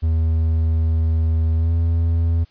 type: tone with pitch glide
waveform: triangle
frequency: 80.7 to 83.06 Hz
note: E2 to E2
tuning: -36 to +14 cents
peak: -13 dBFS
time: 0.02-2.45 s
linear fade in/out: 20 ms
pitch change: +50 cents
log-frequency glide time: 1.56-1.72 s
effects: white hiss -57 dBFS RMS until 2.5 s + resampled to 11025 Hz

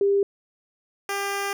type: tone pair in turn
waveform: sine / 10% pulse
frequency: 399 / 399 Hz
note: G4 / G4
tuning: +31 / +31 cents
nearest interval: unison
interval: 0 cents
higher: neither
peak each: -17 dBFS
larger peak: neither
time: 0.01-0.23 / 1.09-1.53 s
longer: second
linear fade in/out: 2 ms
effects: none

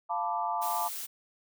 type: chord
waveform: sine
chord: B half-diminished seventh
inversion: second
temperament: equal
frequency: 698.5 / 880 / 987.8 / 1174.7 Hz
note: F5 / A5 / B5 / D6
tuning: 0 / 0 / 0 / 0 cents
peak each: -34 / -32 / -36 / -35 dBFS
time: 0.09-0.89 s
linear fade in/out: 20 ms
type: noise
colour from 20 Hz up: blue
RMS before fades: -38 dBFS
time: 0.61-1.07 s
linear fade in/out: 20 ms
effects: none

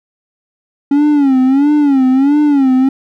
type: tone with vibrato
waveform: triangle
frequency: 277.2 Hz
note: C#4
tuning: in tune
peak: -5 dBFS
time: 0.91-2.89 s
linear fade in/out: 5 ms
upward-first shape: sine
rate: 1.5 Hz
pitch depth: 130 cents each way
effects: none

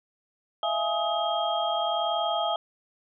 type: tone cluster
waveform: sine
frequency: 638 / 679 / 838 / 1258 / 3226 Hz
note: D#5 / F5 / G#5 / D#6 / G7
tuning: +43 / -49 / +15 / +19 / +49 cents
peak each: -34 / -28 / -30 / -32 / -32 dBFS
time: 0.63-2.56 s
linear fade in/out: 2 ms
effects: none

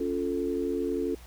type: chord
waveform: sine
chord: Db augmented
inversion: none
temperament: equal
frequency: 277.2 / 349.2 / 440 Hz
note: Db4 / F4 / A4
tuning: 0 / 0 / 0 cents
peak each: -31 dBFS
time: 0-1.15 s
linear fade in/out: 5 ms
effects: added 60 Hz sine -46 dBFS peak until 1.26 s + pink hiss -53 dBFS RMS until 1.26 s

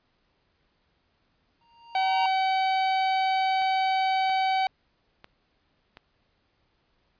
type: tone with exponential growth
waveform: square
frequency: 932.3 Hz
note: A#5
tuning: in tune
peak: -25 dBFS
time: 1.61-2.26 s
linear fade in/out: 2 ms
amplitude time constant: 140 ms
type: tone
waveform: 45% pulse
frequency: 762 Hz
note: G5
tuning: 49 cents flat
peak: -22 dBFS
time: 1.95-4.67 s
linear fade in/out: 2 ms
type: clicks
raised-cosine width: 0.3 ms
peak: -28 dBFS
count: 4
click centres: 3.62 / 4.296 / 5.244 / 5.971 s
effects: pink hiss -70 dBFS RMS until 7.19 s + resampled to 11025 Hz

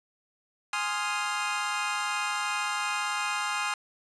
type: chord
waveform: 25% pulse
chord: F minor seventh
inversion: first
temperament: equal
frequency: 830.6 / 1046.5 / 1244.5 / 1396.9 Hz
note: Ab5 / C6 / Eb6 / F6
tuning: 0 / 0 / 0 / 0 cents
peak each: -30 dBFS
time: 0.73-3.74 s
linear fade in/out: 2 ms
effects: resampled to 22050 Hz

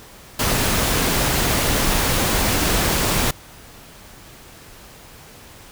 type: noise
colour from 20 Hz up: pink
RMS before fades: -19 dBFS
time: 0.39-3.31 s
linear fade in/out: 5 ms
effects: pink hiss -43 dBFS RMS until 5.71 s

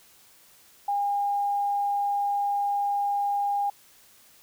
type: tone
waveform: sine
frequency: 810 Hz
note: G#5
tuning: 43 cents flat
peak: -23 dBFS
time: 0.88-3.7 s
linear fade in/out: 5 ms
effects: white hiss -56 dBFS RMS until 4.42 s

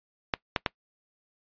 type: clicks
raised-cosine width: 0.3 ms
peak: -8 dBFS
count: 3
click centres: 0.338 / 0.562 / 0.662 s
effects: noise-tail reverb RT60 0.1 s tail -22 dB re dry + resampled to 11025 Hz

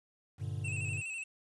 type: chord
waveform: triangle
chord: G minor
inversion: none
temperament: just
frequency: 98 / 117.6 / 147 Hz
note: G2 / Bb2 / D3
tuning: 0 / +16 / +2 cents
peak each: -36 / -38 / -39 dBFS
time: 0.38-1.03 s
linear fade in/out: 50 ms
type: tone with vibrato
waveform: square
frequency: 2637 Hz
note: E7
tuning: in tune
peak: -38 dBFS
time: 0.64-1.24 s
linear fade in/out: 10 ms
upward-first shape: square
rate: 12 Hz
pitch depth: 45 cents each way
effects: resampled to 24000 Hz + 10-bit

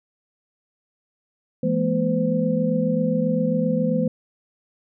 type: tone cluster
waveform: sine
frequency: 168 / 211.3 / 238.8 / 512 Hz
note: E3 / G#3 / A#3 / C5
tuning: +33 / +30 / +42 / -38 cents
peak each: -24 dBFS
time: 1.63-4.08 s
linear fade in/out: 5 ms
effects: none

